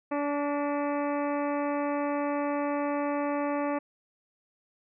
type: harmonic tone with a mistuned harmonic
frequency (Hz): 288.6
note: D4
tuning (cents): -30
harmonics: 1 / 2 / 3 / 4 / 5 / 6 / 7 / 8 / 9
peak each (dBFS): -30 / -31 / -35 / -37 / -46 / -45 / -46 / -47 / -49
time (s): 0.11-3.79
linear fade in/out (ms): 10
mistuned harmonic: 6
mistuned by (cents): +46
effects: none